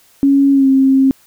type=tone with pitch glide; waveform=sine; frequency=277.2 to 267.6 Hz; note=C#4 to C4; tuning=0 to +39 cents; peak=-7 dBFS; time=0.23-1.11 s; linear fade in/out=0 ms; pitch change=-61 cents; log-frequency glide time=0.52-0.68 s; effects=white hiss -50 dBFS RMS until 1.26 s